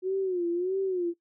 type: tone with vibrato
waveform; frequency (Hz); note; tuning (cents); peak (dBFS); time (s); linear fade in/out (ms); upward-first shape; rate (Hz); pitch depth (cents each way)
sine; 364; F#4; -28; -25; 0.02-1.14; 50; sine; 1.6; 110
effects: noise-tail reverb RT60 0.1 s tail -18 dB re dry